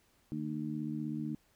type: harmonic tone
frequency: 76.2 Hz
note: D#2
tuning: 36 cents flat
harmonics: 2 / 3 / 4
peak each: -40 / -38 / -39 dBFS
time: 0.32-1.35 s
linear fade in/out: 0 ms
effects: pink hiss -70 dBFS RMS until 1.55 s